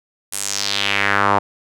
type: tone with band-pass filter sweep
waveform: sawtooth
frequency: 100.2 Hz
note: G2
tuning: 38 cents sharp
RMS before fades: -19 dBFS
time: 0.32-1.39 s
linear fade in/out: 10 ms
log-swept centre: 10000 to 900 Hz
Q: 2.5
effects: none